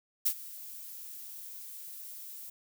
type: noise with ADSR envelope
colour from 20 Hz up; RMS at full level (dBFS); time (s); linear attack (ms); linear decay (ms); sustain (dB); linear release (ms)
violet; -26; 0.25-2.5; 15; 70; -19; 7
effects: none